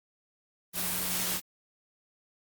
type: tone in noise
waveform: sine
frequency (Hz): 181.4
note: F#3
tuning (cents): -34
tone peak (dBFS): -42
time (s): 0.73-1.41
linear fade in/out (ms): 50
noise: white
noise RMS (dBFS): -31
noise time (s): 0.73-1.41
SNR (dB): -14
effects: Opus 24 kbps